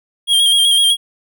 square tone with vibrato, 3240 Hz, G#7, 43 cents flat, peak -10 dBFS, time 0.27-0.97 s, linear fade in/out 50 ms, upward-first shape square, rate 7.9 Hz, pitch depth 31 cents each way, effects none

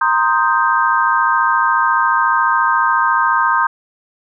sine chord, C minor seventh, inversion third, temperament equal, 932.3 / 1046.5 / 1244.5 / 1568 Hz, Bb5 / C6 / Eb6 / G6, 0 / 0 / 0 / 0 cents, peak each -17 dBFS, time 0.01-3.67 s, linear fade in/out 5 ms, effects none

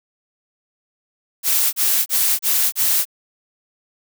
blue noise bursts, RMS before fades -17 dBFS, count 5, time 1.43-3.054 s, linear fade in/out 50 ms, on 300 ms, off 31 ms, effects none

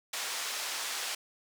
white band-pass noise, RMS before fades -36 dBFS, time 0.13-1.15 s, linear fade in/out 5 ms, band 610 to 6900 Hz, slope 12 dB/octave, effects none

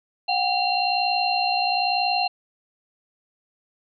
sine tone cluster, 726 / 787 / 2755 / 4162 Hz, F#5 / G5 / F7 / C8, -33 / +7 / -24 / -10 cents, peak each -24 / -25 / -27 / -26 dBFS, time 0.28-2.28 s, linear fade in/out 10 ms, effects none

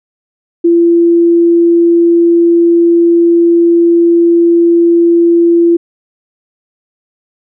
sine tone, 340 Hz, F4, 46 cents flat, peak -4 dBFS, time 0.64-5.77 s, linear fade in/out 10 ms, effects none

